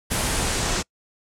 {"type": "noise with low-pass filter sweep", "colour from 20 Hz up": "pink", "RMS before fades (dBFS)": -24, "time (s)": [0.1, 0.83], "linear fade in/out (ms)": 20, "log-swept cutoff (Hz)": [11000, 7000], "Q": 1.6, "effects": ["noise-tail reverb RT60 0.1 s tail -26 dB re dry"]}